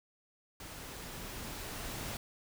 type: noise with level ramp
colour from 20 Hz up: pink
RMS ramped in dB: -47 to -40 dBFS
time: 0.6-2.17 s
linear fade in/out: 2 ms
effects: none